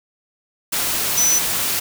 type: tone in noise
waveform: sine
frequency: 5980 Hz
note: F#8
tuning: 17 cents sharp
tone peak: -14 dBFS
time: 1.17-1.39 s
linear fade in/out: 10 ms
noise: white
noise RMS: -21 dBFS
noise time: 0.72-1.8 s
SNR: +4 dB
effects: none